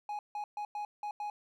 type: tone bursts at uneven times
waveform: triangle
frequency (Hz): 833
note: G#5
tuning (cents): +5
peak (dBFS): -33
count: 6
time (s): 0.09-0.19 / 0.35-0.44 / 0.57-0.65 / 0.75-0.85 / 1.03-1.11 / 1.2-1.3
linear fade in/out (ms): 2
effects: none